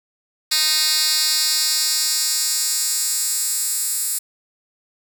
10% pulse tone with high-pass filter sweep, 310 Hz, D#4, 6 cents flat, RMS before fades -20 dBFS, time 0.51-4.19 s, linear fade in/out 10 ms, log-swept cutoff 3900 to 9100 Hz, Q 1.6, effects none

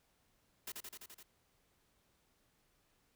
white noise with echo, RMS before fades -44 dBFS, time 0.67-0.72 s, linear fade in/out 5 ms, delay 85 ms, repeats 6, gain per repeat -2 dB, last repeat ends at 1.23 s, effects pink hiss -75 dBFS RMS until 3.15 s

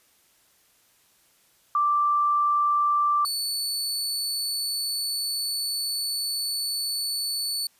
sine / sawtooth tone pair in turn, 1174.7 / 4466 Hz, D6 / C#8, 0 / +12 cents, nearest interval octave + major seventh, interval 2312 cents, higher second, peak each -19 / -23 dBFS, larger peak first, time 1.75-3.25 / 3.25-7.67 s, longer second, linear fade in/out 2 ms, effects white hiss -62 dBFS RMS until 7.79 s + resampled to 32000 Hz

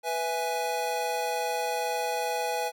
square chord, E major, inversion second, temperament equal, 493.9 / 659.3 / 830.6 Hz, B4 / E5 / G#5, 0 / 0 / 0 cents, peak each -33 / -35 / -31 dBFS, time 0.03-2.72 s, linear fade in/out 50 ms, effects none

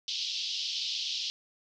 pink band-pass noise, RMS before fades -34 dBFS, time 0.08-1.3 s, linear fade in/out 0 ms, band 3000 to 5400 Hz, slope 48 dB/octave, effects none

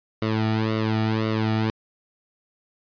sawtooth tone with flanger, 110 Hz, A2, in tune, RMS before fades -23 dBFS, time 0.22-1.7 s, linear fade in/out 0 ms, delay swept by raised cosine 1.2 to 1.94 ms, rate 1.9 Hz, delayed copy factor -1, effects resampled to 11025 Hz

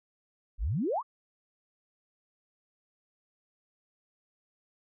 sine exponential sweep, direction up, 38.89 to 1229 Hz, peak -27 dBFS, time 0.58-1.03 s, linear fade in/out 50 ms, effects none

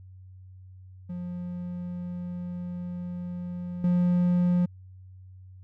triangle tone with level steps, 177.2 Hz, F3, 25 cents sharp, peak -30 / -18 dBFS, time 1.09-4.66 s, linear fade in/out 10 ms, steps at 3.84 s, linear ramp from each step 2 ms, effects added 93 Hz sine -45 dBFS peak until 5.63 s

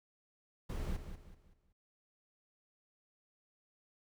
brown noise with echo, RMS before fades -38 dBFS, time 0.69-0.97 s, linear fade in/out 10 ms, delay 190 ms, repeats 4, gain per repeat -9 dB, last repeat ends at 1.73 s, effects none

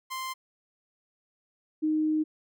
sawtooth / sine tone pair in turn, 1045 / 309.8 Hz, C6 / D#4, -2 / -7 cents, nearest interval octave + major sixth, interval 2105 cents, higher first, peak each -29 / -23 dBFS, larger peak second, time 0.1-0.34 / 1.82-2.24 s, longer second, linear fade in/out 20 ms, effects none

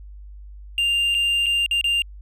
triangle tone with dropouts, 2794 Hz, F7, in tune, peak -16 dBFS, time 0.78-2.02 s, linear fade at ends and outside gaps 1 ms, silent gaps 1.144-1.148 / 1.46-1.465 / 1.662-1.711 / 1.812-1.842 s, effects added 50 Hz sine -37 dBFS peak until 2.21 s + resampled to 32000 Hz

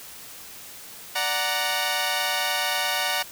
10% pulse chord, D augmented, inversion none, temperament equal, 587.3 / 740 / 932.3 Hz, D5 / F#5 / A#5, 0 / 0 / 0 cents, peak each -22 / -18 / -19 dBFS, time 1.15-3.23 s, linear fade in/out 10 ms, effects white hiss -42 dBFS RMS until 3.31 s

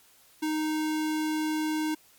square tone, 310 Hz, D#4, 6 cents flat, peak -27 dBFS, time 0.42-1.95 s, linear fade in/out 10 ms, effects white hiss -59 dBFS RMS until 2.18 s + MP3 96 kbps

